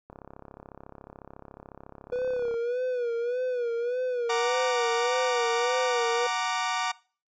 click train, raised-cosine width 1 ms, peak -30 dBFS, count 84, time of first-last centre 0.1-2.541 s, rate 34 Hz
triangle tone with vibrato, 486.4 Hz, B4, 26 cents flat, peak -24 dBFS, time 2.12-6.27 s, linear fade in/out 5 ms, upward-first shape sine, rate 1.7 Hz, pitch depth 80 cents each way
sawtooth chord, Gb augmented, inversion none, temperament equal, 740 / 932.3 / 1174.7 Hz, Gb5 / Bb5 / D6, 0 / 0 / 0 cents, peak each -27 dBFS, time 4.29-6.92 s, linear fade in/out 10 ms
effects noise-tail reverb RT60 0.4 s tail -22 dB re dry + resampled to 16000 Hz

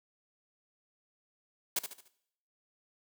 white noise with echo, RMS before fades -30 dBFS, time 1.76-1.79 s, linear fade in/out 5 ms, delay 73 ms, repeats 4, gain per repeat -8 dB, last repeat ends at 2.082 s, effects noise-tail reverb RT60 0.7 s tail -18 dB re dry + high-pass 200 Hz 12 dB/octave

